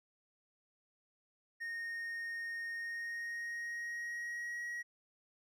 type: tone with pitch glide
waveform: triangle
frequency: 1850 to 1904.2 Hz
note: A#6 to A#6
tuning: -14 to +36 cents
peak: -37 dBFS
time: 1.6-4.83 s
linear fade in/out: 20 ms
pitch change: +50 cents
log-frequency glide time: 2.73-4.64 s
effects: none